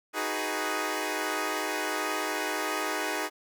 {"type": "chord", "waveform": "10% pulse", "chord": "G# minor seventh", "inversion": "second", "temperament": "equal", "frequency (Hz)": [311.1, 370, 415.3, 493.9], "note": ["D#4", "F#4", "G#4", "B4"], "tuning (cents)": [0, 0, 0, 0], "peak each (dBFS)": [-25, -27, -25, -29], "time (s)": [0.13, 3.3], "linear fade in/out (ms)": 50, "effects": []}